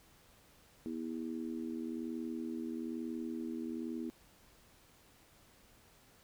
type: harmonic tone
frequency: 81.1 Hz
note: E2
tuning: 28 cents flat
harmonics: 3 / 4 / 5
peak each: -40 / -41 / -49 dBFS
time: 0.86-4.1 s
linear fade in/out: 0 ms
effects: pink hiss -64 dBFS RMS until 6.23 s